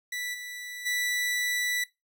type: tone with level steps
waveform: sawtooth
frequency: 1969 Hz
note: B6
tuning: 6 cents flat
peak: -28 / -34 / -23 dBFS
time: 0.12-1.84 s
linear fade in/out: 5 ms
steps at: 0.33 / 0.85 s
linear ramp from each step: 20 ms
effects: noise-tail reverb RT60 0.2 s tail -19 dB re dry